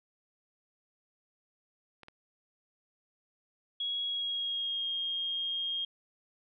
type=clicks; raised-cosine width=0.3 ms; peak=-33 dBFS; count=2; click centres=2.033 / 2.084 s
type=tone with pitch glide; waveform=sine; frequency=3322 to 3237 Hz; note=G#7 to G#7; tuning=0 to -45 cents; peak=-31 dBFS; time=3.8-5.85 s; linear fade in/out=5 ms; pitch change=-45 cents; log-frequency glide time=4.04-4.86 s
effects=none